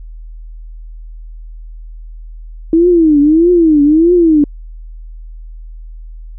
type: tone with vibrato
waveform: sine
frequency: 320 Hz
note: D#4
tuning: 49 cents sharp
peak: -5 dBFS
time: 2.73-4.44 s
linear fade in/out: 2 ms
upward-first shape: triangle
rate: 1.6 Hz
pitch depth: 210 cents each way
effects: added 40 Hz sine -27 dBFS peak until 6.38 s